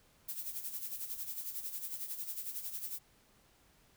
violet noise with tremolo, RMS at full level -39 dBFS, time 0.28-2.99 s, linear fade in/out 10 ms, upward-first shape sine, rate 11 Hz, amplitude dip 65%, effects pink hiss -67 dBFS RMS until 3.96 s

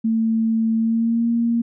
sine tone with pitch glide, 224.3 to 233.3 Hz, A3 to A#3, +34 to +2 cents, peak -16 dBFS, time 0.04-1.62 s, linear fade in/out 10 ms, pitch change +68 cents, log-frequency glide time 0.76-1.28 s, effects none

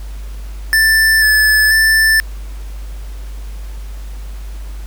square tone with pitch steps, 1769 / 1734 / 1766 Hz, A6 / A6 / A6, +9 / -26 / +6 cents, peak -9 dBFS, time 0.73-2.2 s, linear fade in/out 0 ms, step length 490 ms, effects added 50 Hz sine -24 dBFS peak until 4.86 s + pink hiss -42 dBFS RMS until 4.86 s

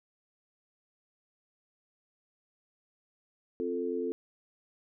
sine chord, F major, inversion second, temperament equal, 261.6 / 349.2 / 440 Hz, C4 / F4 / A4, 0 / 0 / 0 cents, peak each -36 / -35 / -33 dBFS, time 3.6-4.12 s, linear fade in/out 0 ms, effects none

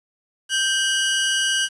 sawtooth tone pair together, 1568 / 2915 Hz, G6 / F#7, 0 / -26 cents, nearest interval major seventh, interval 1074 cents, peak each -18 dBFS, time 0.49-1.69 s, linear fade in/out 50 ms, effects resampled to 24000 Hz + 8-bit

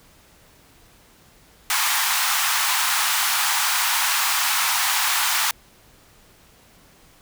pink high-pass noise, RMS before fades -21 dBFS, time 1.7-5.51 s, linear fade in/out 2 ms, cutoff 830 Hz, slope 48 dB/octave, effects pink hiss -53 dBFS RMS until 7.21 s

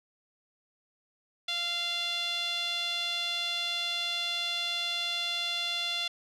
sawtooth tone with band-pass filter, 693 Hz, F5, 14 cents flat, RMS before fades -32 dBFS, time 1.48-6.08 s, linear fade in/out 5 ms, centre 3500 Hz, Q 4.1, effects none

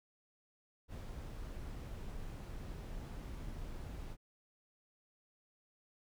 brown noise, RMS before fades -45 dBFS, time 0.88-4.17 s, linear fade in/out 50 ms, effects none

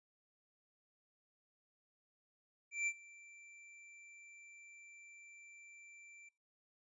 square tone with ADSR envelope, 2347 Hz, D7, 2 cents flat, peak -34 dBFS, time 2.71-6.29 s, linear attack 160 ms, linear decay 57 ms, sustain -23 dB, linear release 6 ms, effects noise-tail reverb RT60 0.4 s tail -26 dB re dry + resampled to 22050 Hz

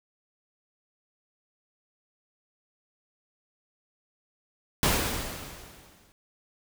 pink noise with exponential decay, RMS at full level -22 dBFS, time 4.83-6.12 s, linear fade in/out 0 ms, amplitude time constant 280 ms, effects none

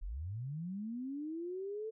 sine linear sweep, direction up, 33.97 to 447.6 Hz, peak -38 dBFS, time 0.01-1.91 s, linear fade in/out 20 ms, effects none

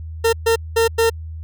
40% pulse tone bursts at uneven times, 456.1 Hz, A#4, 38 cents flat, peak -12 dBFS, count 4, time 0.24-0.33 / 0.46-0.56 / 0.76-0.88 / 0.98-1.1 s, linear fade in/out 10 ms, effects added 80 Hz sine -28 dBFS peak until 1.43 s

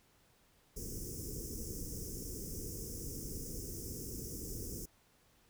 pink band-stop noise, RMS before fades -43 dBFS, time 0.76-4.86 s, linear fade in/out 10 ms, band 490 to 5200 Hz, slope 96 dB/octave, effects pink hiss -69 dBFS RMS until 5.49 s

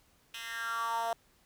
10% pulse tone with high-pass filter sweep, 230 Hz, A#3, 23 cents flat, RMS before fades -35 dBFS, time 0.34-1.13 s, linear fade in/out 2 ms, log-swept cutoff 2500 to 690 Hz, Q 5.2, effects pink hiss -67 dBFS RMS until 1.45 s

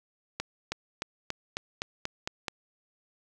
accelerating click train, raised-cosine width 0.2 ms, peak -14 dBFS, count 9, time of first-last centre 0.4-2.482 s, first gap 320 ms, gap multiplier 0.94, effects none

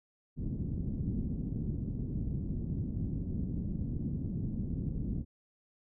white low-pass noise, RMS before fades -35 dBFS, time 0.36-5.25 s, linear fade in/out 50 ms, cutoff 230 Hz, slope 24 dB/octave, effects none

